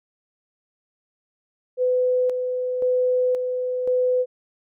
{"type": "tone with tremolo", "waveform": "sine", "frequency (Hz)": 503, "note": "B4", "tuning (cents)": 32, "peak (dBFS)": -17, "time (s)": [1.77, 4.26], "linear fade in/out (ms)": 50, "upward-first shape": "square", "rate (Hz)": 0.95, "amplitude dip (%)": 45, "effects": []}